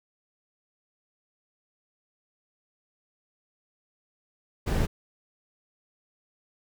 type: noise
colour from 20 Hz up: brown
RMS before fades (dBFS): -25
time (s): 4.66-4.87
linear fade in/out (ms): 20
effects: none